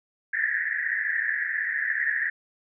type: band-pass noise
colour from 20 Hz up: pink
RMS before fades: -27 dBFS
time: 0.33-2.3 s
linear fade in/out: 5 ms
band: 1700 to 1900 Hz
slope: 96 dB/octave
effects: none